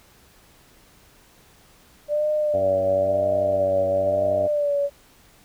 sine tone with vibrato, 587.3 Hz, D5, in tune, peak -19 dBFS, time 2.08-4.9 s, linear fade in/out 50 ms, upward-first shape sine, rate 1 Hz, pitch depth 58 cents each way
harmonic tone, 95.7 Hz, G2, 41 cents flat, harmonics 1 / 2 / 3 / 4 / 5 / 6 / 7 / 8, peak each -34 / -38 / -36 / -39 / -35 / -33 / -28 / -39 dBFS, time 2.53-4.48 s, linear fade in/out 20 ms
effects pink hiss -54 dBFS RMS until 5.44 s

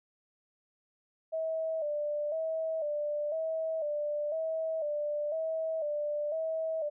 sine tone with vibrato, 617 Hz, D#5, 15 cents flat, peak -30 dBFS, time 1.32-6.9 s, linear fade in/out 20 ms, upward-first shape square, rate 1 Hz, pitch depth 72 cents each way, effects none

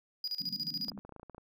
triangle tone with tremolo, 4901 Hz, D#8, 27 cents flat, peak -31 dBFS, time 0.24-0.9 s, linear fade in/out 2 ms, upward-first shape square, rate 14 Hz, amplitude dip 80%
white band-pass noise, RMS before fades -47 dBFS, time 0.4-0.99 s, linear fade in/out 0 ms, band 140 to 280 Hz, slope 96 dB/octave
clicks, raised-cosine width 1 ms, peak -34 dBFS, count 12, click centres 0.883 / 0.918 / 0.977 / 1.05 / 1.093 / 1.123 / 1.163 / 1.197 / 1.231 / 1.297 / 1.347 / 1.381 s
effects none

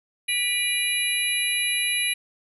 sine tone cluster, 1967 / 2387 / 2894 / 3935 / 11110 Hz, B6 / D7 / F#7 / B7 / F9, -7 / +28 / -39 / -7 / -10 cents, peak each -33 / -25 / -29 / -31 / -27 dBFS, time 0.28-2.14 s, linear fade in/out 10 ms, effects none

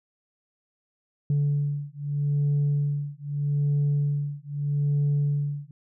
sine beating tone pair, 144 / 144.8 Hz, D3 / D3, -34 / -24 cents, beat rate 0.8 Hz, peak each -24 dBFS, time 1.3-5.71 s, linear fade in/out 2 ms, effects tanh soft clip ceiling -18 dBFS

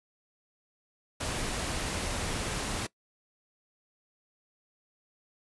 pink noise, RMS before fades -33 dBFS, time 1.2-2.87 s, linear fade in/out 10 ms, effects noise-tail reverb RT60 0.1 s tail -21 dB re dry + resampled to 24000 Hz

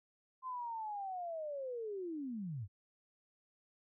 sine linear sweep, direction down, 1046.5 to 87.31 Hz, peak -39 dBFS, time 0.42-2.68 s, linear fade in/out 50 ms, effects none

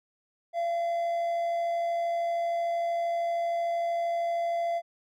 triangle tone with amplitude modulation, 682 Hz, F5, 41 cents flat, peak -23 dBFS, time 0.53-4.82 s, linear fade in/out 50 ms, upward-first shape sine, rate 73 Hz, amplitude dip 25%, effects none

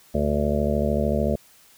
harmonic tone, 73.42 Hz, D2, in tune, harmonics 1 / 2 / 3 / 5 / 6 / 7 / 8 / 9, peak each -26 / -29 / -25 / -31 / -30 / -31 / -27 / -31 dBFS, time 0.14-1.36 s, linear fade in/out 10 ms, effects white hiss -54 dBFS RMS until 1.77 s

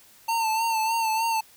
square tone with vibrato, 897 Hz, A5, 33 cents sharp, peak -23 dBFS, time 0.28-1.41 s, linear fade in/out 10 ms, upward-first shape sine, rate 3.3 Hz, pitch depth 45 cents each way, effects white hiss -54 dBFS RMS until 1.56 s

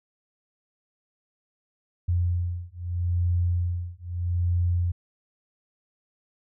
sine beating tone pair, 87.31 / 88.1 Hz, F2 / F2, 0 / +16 cents, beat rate 0.79 Hz, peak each -26 dBFS, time 2.08-4.92 s, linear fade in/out 10 ms, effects none

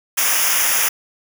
white noise with comb filter, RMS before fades -17 dBFS, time 0.17-0.89 s, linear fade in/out 10 ms, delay 0.24 ms, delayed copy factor -0.9, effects none

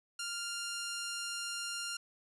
10% pulse tone, 1397 Hz, F6, in tune, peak -29 dBFS, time 0.19-1.97 s, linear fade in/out 5 ms, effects resampled to 32000 Hz

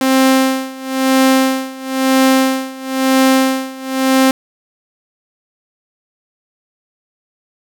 sawtooth tone with tremolo, 263.9 Hz, C4, 15 cents sharp, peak -4 dBFS, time 0.01-4.31 s, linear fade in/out 2 ms, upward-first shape sine, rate 1 Hz, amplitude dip 90%, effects none

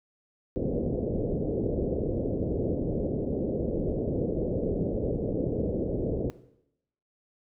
white low-pass noise, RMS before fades -29 dBFS, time 0.56-6.3 s, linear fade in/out 0 ms, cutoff 540 Hz, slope 48 dB/octave, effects noise-tail reverb RT60 0.8 s tail -17 dB re dry

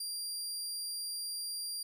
25% pulse tone, 4768 Hz, D8, 25 cents sharp, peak -32 dBFS, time 0-1.83 s, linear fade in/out 5 ms, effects none

